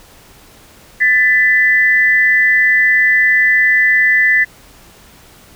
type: tone pair together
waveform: sine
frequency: 1760 / 1997.1 Hz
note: A6 / B6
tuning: 0 / +19 cents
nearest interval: major second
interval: 219 cents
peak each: -11 dBFS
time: 1-4.45 s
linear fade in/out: 20 ms
effects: pink hiss -43 dBFS RMS until 5.55 s